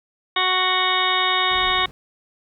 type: harmonic tone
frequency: 370 Hz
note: F#4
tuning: in tune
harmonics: 1 / 2 / 3 / 4 / 5 / 6 / 8 / 9 / 10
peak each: -31 / -27 / -22 / -32 / -27 / -25 / -28 / -30 / -23 dBFS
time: 0.36-1.86 s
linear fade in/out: 5 ms
type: noise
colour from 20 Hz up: brown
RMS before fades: -39 dBFS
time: 1.51-1.91 s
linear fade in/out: 0 ms
effects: none